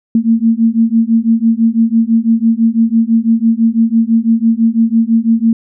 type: beating tone pair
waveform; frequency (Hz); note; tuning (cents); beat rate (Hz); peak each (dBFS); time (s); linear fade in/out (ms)
sine; 224.4 / 230.4; A3 / A#3; +34 / -20; 6; -11; 0.15-5.53; 2
effects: none